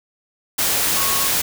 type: tone in noise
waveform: sine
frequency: 1101 Hz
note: C#6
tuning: 12 cents flat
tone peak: -26 dBFS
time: 0.96-1.28 s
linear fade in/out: 10 ms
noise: white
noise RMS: -19 dBFS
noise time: 0.58-1.42 s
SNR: -10 dB
effects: none